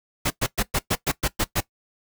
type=noise bursts; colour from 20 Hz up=pink; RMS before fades=-22 dBFS; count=9; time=0.25-1.607 s; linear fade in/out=10 ms; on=53 ms; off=110 ms; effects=noise-tail reverb RT60 0.1 s tail -18 dB re dry